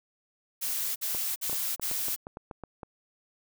blue noise bursts, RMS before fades -31 dBFS, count 4, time 0.61-2.163 s, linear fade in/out 20 ms, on 350 ms, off 51 ms
clicks, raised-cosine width 1 ms, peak -25 dBFS, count 11, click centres 1.148 / 1.497 / 1.53 / 1.797 / 1.914 / 2.084 / 2.269 / 2.371 / 2.512 / 2.637 / 2.832 s
effects none

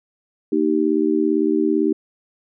sine chord, Eb major, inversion second, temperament just, 233.3 / 311.1 / 388.9 Hz, Bb3 / Eb4 / G4, +2 / 0 / -14 cents, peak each -23 / -18 / -20 dBFS, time 0.52-1.93 s, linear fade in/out 5 ms, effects none

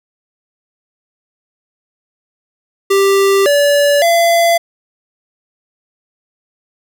square tone with pitch steps, 393.2 / 575 / 679 Hz, G4 / D5 / F5, +5 / -37 / -49 cents, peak -9 dBFS, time 2.9-4.58 s, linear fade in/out 10 ms, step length 560 ms, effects none

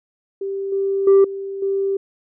sine tone with level steps, 392 Hz, G4, in tune, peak -22 / -17 / -6 / -25 / -17 dBFS, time 0.41-1.97 s, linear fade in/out 5 ms, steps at 0.72 / 1.07 / 1.24 / 1.62 s, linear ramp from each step 5 ms, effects tanh soft clip ceiling -7 dBFS

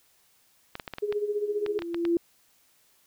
clicks, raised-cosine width 0.3 ms, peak -19 dBFS, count 11, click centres 0.754 / 0.798 / 0.878 / 0.937 / 0.984 / 1.125 / 1.663 / 1.791 / 1.821 / 1.945 / 2.052 s
sine tone with tremolo, 415.3 Hz, G#4, in tune, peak -23 dBFS, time 1.02-1.79 s, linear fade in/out 10 ms, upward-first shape sine, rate 15 Hz, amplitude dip 70%
sine tone with exponential growth, 340 Hz, F4, 46 cents flat, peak -19 dBFS, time 1.25-2.17 s, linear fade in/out 2 ms, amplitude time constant 200 ms
effects white hiss -64 dBFS RMS until 3.06 s

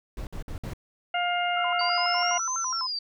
brown noise bursts, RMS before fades -34 dBFS, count 4, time 0.17-0.735 s, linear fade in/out 2 ms, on 100 ms, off 55 ms
harmonic tone, 706 Hz, F5, 19 cents sharp, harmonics 1 / 2 / 3 / 4, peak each -26 / -31 / -32 / -32 dBFS, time 1.14-2.38 s, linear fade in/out 5 ms
sine tone with vibrato, 1174.7 Hz, D6, in tune, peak -30 dBFS, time 1.56-2.87 s, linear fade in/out 10 ms, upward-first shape square, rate 6 Hz, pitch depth 240 cents each way
sine exponential two-way sweep, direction up then down, 4589 to 6300 to 4589 Hz, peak -28 dBFS, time 1.79-2.99 s, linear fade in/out 5 ms, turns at 2.57 s
effects none

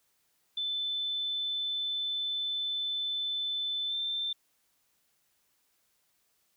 sine tone with pitch glide, 3520 to 3563 Hz, A7 to A7, 0 to +21 cents, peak -30 dBFS, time 0.57-4.33 s, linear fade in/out 5 ms, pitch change +21 cents, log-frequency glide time 3.88-3.94 s, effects white hiss -73 dBFS RMS until 6.56 s

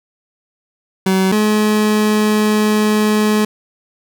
30% pulse tone pair in turn, 189.5 / 212.7 Hz, F#3 / G#3, +42 / +42 cents, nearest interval major second, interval 200 cents, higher second, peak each -9 dBFS, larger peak neither, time 1.06-1.32 / 1.32-3.45 s, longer second, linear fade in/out 5 ms, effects none

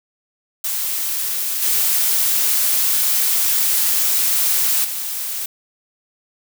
blue noise with level steps, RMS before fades -22 / -17 / -25 dBFS, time 0.64-5.46 s, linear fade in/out 5 ms, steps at 1.62 / 4.84 s, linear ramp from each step 10 ms, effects none

